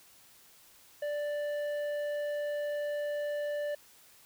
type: tone with tanh clipping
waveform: triangle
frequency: 587.3 Hz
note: D5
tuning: in tune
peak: -33 dBFS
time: 1.02-3.75 s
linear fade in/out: 5 ms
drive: 13 dB
effects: white hiss -59 dBFS RMS until 4.25 s